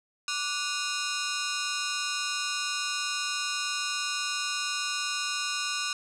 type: ring-modulated tone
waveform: 10% pulse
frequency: 1318.5 Hz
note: E6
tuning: in tune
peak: -17 dBFS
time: 0.28-5.93 s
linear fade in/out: 2 ms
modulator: 150 Hz
effects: low-pass 8000 Hz 12 dB/octave